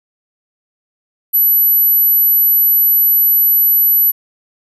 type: tone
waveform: sine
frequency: 11840 Hz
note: F#9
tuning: in tune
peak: -8 dBFS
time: 1.33-4.12 s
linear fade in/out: 20 ms
effects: none